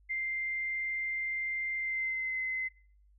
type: tone with pitch glide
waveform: sine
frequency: 2093 to 2052 Hz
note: C7 to C7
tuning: 0 to -34 cents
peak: -31 dBFS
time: 0.09-2.69 s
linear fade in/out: 20 ms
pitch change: -34 cents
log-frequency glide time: 1.76-2.38 s
effects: noise-tail reverb RT60 0.5 s tail -22 dB re dry + added 50 Hz sine -60 dBFS peak until 3.18 s